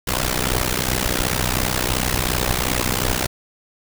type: noise with amplitude modulation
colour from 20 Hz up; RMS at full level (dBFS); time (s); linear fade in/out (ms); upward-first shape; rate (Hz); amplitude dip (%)
pink; -17; 0.07-3.27; 10; sine; 62.8; 95
effects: none